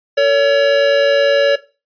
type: tone pair together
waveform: square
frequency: 454.1 / 564.8 Hz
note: A#4 / C#5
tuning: -45 / +32 cents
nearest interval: major third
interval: 377 cents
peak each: -19 / -11 dBFS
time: 0.17-1.56 s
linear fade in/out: 10 ms
effects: noise-tail reverb RT60 0.3 s tail -17 dB re dry + resampled to 11025 Hz